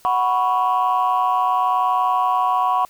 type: chord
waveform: sine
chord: F# suspended fourth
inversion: none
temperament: equal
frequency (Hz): 740 / 987.8 / 1108.7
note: F#5 / B5 / C#6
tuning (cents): 0 / 0 / 0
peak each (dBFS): -19 / -19 / -19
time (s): 0.05-2.85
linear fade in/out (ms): 0
effects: tanh soft clip ceiling -10 dBFS + white hiss -52 dBFS RMS until 2.89 s